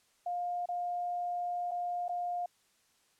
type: tone with dropouts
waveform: sine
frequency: 707 Hz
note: F5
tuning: 21 cents sharp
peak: -32 dBFS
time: 0.26-2.46 s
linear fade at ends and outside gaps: 5 ms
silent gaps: 0.658-0.687 / 1.711-1.715 / 2.082-2.092 s
effects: white hiss -70 dBFS RMS until 3.19 s + low-pass 10000 Hz 12 dB/octave